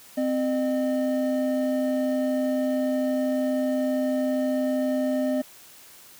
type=tone pair together; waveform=triangle; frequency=259.4 / 608 Hz; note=C4 / D#5; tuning=-15 / -40 cents; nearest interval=octave + minor third; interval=1475 cents; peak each=-22 / -24 dBFS; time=0.17-5.42 s; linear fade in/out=10 ms; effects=white hiss -49 dBFS RMS until 6.19 s + high-pass 60 Hz 12 dB/octave